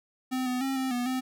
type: tone with pitch steps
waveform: square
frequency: 257.3 / 251.1 / 268.4 / 262.3 / 244.4 / 257.8 Hz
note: C4 / B3 / C4 / C4 / B3 / C4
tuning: -29 / +29 / +44 / +4 / -18 / -26 cents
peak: -28 dBFS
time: 0.31-1.21 s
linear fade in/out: 20 ms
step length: 150 ms
effects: none